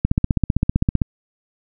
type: click train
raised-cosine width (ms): 5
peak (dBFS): -3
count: 16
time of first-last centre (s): 0.05-1.018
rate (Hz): 15.5
effects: none